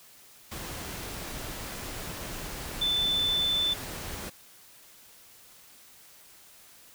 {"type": "tone in noise", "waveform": "sine", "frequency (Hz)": 3520, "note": "A7", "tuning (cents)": 0, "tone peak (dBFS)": -24, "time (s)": [2.81, 3.74], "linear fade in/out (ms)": 10, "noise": "pink", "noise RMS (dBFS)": -38, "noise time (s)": [0.51, 4.3], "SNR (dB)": 11, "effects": ["white hiss -54 dBFS RMS until 6.94 s"]}